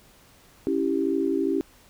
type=chord; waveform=sine; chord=C# diminished; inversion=none; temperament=equal; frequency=277.2 / 329.6 / 392 Hz; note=C#4 / E4 / G4; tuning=0 / 0 / 0 cents; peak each=-26 dBFS; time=0.67-1.61 s; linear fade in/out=0 ms; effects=pink hiss -55 dBFS RMS until 1.89 s